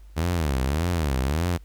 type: tone with vibrato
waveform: sawtooth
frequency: 75.5 Hz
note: D2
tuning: 48 cents sharp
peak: -18 dBFS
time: 0.16-1.58 s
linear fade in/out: 20 ms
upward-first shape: sine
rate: 1.7 Hz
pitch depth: 280 cents each way
effects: added 50 Hz sine -43 dBFS peak until 1.64 s + pink hiss -63 dBFS RMS until 1.64 s